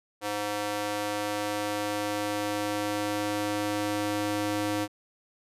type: tone with high-pass filter sweep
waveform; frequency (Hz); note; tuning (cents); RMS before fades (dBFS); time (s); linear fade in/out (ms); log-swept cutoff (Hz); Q
square; 103.83; G#2; 0; -30; 0.21-4.88; 50; 500 to 280; 1.1
effects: resampled to 32000 Hz